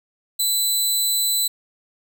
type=tone; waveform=15% pulse; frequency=4000 Hz; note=B7; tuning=21 cents sharp; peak=-11 dBFS; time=0.39-1.48 s; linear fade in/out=10 ms; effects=none